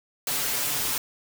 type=noise with comb filter; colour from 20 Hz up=white; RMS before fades=-27 dBFS; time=0.27-0.98 s; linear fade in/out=2 ms; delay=6.9 ms; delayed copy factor=+0.9; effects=none